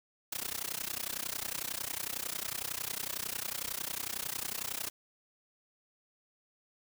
white noise with amplitude modulation, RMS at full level -34 dBFS, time 0.32-4.9 s, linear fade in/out 5 ms, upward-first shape sine, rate 31 Hz, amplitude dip 95%, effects none

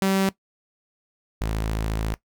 sawtooth tone pair in turn, 192.9 / 54.13 Hz, G3 / A1, -28 / -28 cents, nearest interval octave + minor seventh, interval 2200 cents, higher first, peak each -15 / -20 dBFS, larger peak first, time 0.02-0.29 / 1.41-2.14 s, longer second, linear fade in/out 0 ms, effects noise-tail reverb RT60 0.1 s tail -18 dB re dry

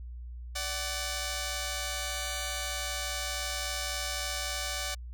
5% pulse tone pair together, 585 / 752.1 Hz, D5 / F#5, -7 / +28 cents, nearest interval major third, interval 435 cents, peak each -24 dBFS, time 0.55-4.95 s, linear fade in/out 10 ms, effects added 60 Hz sine -39 dBFS peak until 5.13 s

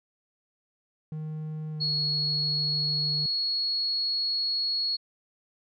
triangle tone with pitch glide, 155.2 to 148.88 Hz, D#3 to D3, -4 to +24 cents, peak -30 dBFS, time 1.12-3.26 s, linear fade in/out 2 ms, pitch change -72 cents, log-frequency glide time 1.71-1.94 s
sine tone, 4338 Hz, C#8, 38 cents flat, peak -25 dBFS, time 1.8-4.97 s, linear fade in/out 20 ms
effects none

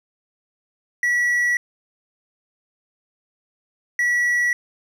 triangle tone pair in turn, 1939 / 1939 Hz, B6 / B6, -32 / -32 cents, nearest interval unison, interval 0 cents, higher neither, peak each -15 dBFS, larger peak neither, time 1.03-1.57 / 3.99-4.53 s, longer neither, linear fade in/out 2 ms, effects none

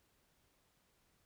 silence, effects pink hiss -75 dBFS RMS until 1.25 s

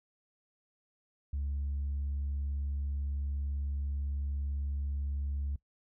sine tone, 70.5 Hz, C#2, 30 cents sharp, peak -30 dBFS, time 1.33-5.56 s, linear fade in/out 5 ms, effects noise-tail reverb RT60 0.1 s tail -21 dB re dry + tanh soft clip ceiling -29 dBFS

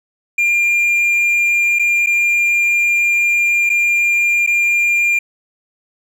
triangle tone with dropouts, 2398 Hz, D7, 36 cents sharp, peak -10 dBFS, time 0.38-5.19 s, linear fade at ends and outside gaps 5 ms, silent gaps 1.788-1.794 / 2.062-2.069 / 3.694-3.699 / 4.465-4.473 s, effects none

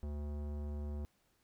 sine tone with tanh clipping, 73.42 Hz, D2, in tune, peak -40 dBFS, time 0.03-1.05 s, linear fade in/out 0 ms, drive 18 dB, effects pink hiss -75 dBFS RMS until 1.43 s

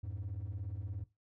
triangle beating tone pair, 87.31 / 104.31 Hz, F2 / G#2, 0 / +8 cents, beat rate 17 Hz, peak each -39 / -38 dBFS, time 0.03-1.04 s, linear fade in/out 10 ms, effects noise-tail reverb RT60 0.2 s tail -17 dB re dry + tanh soft clip ceiling -33 dBFS

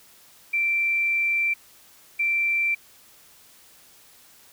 sine tone pair in turn, 2348 / 2348 Hz, D7 / D7, -1 / -1 cents, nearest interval unison, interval 0 cents, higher neither, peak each -20 dBFS, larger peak neither, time 0.53-1.54 / 2.19-2.75 s, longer first, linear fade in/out 10 ms, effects white hiss -53 dBFS RMS until 4.52 s

